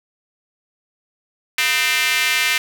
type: tone with high-pass filter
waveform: square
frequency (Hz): 139.6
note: C#3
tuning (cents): +13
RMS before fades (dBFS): -18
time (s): 1.58-2.58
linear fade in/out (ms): 2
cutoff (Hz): 2200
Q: 2.4
effects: none